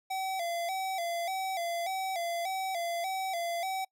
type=tone with vibrato; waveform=square; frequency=722 Hz; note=F#5; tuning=43 cents flat; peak=-32 dBFS; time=0.1-3.85 s; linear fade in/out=10 ms; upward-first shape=square; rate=1.7 Hz; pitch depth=96 cents each way; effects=noise-tail reverb RT60 0.1 s tail -26 dB re dry